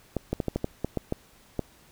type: clicks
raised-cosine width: 2 ms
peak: -13 dBFS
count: 10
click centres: 0.167 / 0.33 / 0.402 / 0.483 / 0.56 / 0.644 / 0.846 / 0.973 / 1.124 / 1.593 s
effects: pink hiss -57 dBFS RMS until 1.91 s